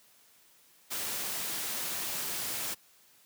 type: noise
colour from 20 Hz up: white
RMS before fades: -35 dBFS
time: 0.9-2.75 s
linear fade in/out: 20 ms
effects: white hiss -62 dBFS RMS until 3.25 s + high-pass 100 Hz 12 dB/octave